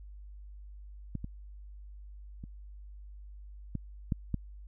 clicks, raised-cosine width 5 ms, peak -22 / -26 / -30 / -21 / -17 / -18 dBFS, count 6, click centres 1.153 / 1.244 / 2.439 / 3.753 / 4.122 / 4.343 s, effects added 50 Hz sine -45 dBFS peak until 4.67 s

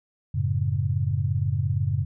sine chord, F# minor, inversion none, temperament equal, 92.5 / 110 / 138.59 Hz, F#2 / A2 / C#3, 0 / 0 / 0 cents, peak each -26 dBFS, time 0.34-2.05 s, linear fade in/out 10 ms, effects none

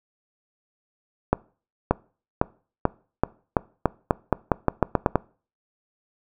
accelerating click train, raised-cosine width 1 ms, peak -3 dBFS, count 15, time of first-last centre 1.33-5.157 s, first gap 580 ms, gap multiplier 0.87, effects noise-tail reverb RT60 0.4 s tail -23 dB re dry

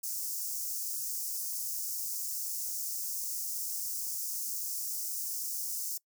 white high-pass noise, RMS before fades -36 dBFS, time 0.03-5.98 s, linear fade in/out 10 ms, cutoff 5200 Hz, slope 48 dB/octave, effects noise-tail reverb RT60 0.1 s tail -23 dB re dry

